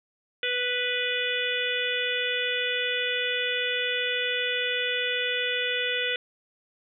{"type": "harmonic tone", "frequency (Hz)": 493.9, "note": "B4", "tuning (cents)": 0, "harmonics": [1, 3, 4, 5, 6, 7], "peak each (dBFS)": [-32, -32, -32, -32, -32, -32], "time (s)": [0.43, 6.16], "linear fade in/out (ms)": 2, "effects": []}